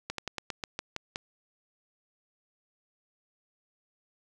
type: slowing click train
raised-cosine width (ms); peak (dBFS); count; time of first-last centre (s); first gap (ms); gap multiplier
0.2; -16; 9; 0.1-1.159; 83; 1.13
effects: none